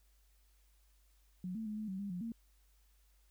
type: tone with pitch steps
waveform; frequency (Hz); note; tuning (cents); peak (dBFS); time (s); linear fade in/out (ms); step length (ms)
sine; 182.2 / 222.1 / 212.1 / 215.4 / 189.9 / 201.3 / 178.1 / 229.1; F#3 / A3 / G#3 / A3 / F#3 / G3 / F3 / A#3; -26 / +16 / +37 / -37 / +45 / +46 / +34 / -30; -38; 1.44-2.32; 2; 110
effects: added 50 Hz sine -66 dBFS peak until 3.3 s + white hiss -75 dBFS RMS until 3.3 s